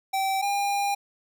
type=tone pair in turn; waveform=square; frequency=774 / 804.8 Hz; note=G5 / G5; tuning=-22 / +45 cents; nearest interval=minor second; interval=67 cents; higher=second; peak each=-24 dBFS; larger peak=neither; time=0.13-0.42 / 0.42-0.95 s; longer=second; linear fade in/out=10 ms; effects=none